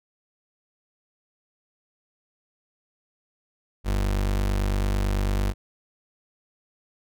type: tone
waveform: 35% pulse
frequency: 49 Hz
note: G1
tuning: in tune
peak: -20 dBFS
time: 3.84-5.54 s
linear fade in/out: 50 ms
effects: none